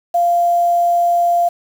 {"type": "tone with quantisation", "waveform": "sine", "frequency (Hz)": 694, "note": "F5", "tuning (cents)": -11, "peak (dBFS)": -11, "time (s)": [0.14, 1.49], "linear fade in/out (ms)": 10, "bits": 6, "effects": []}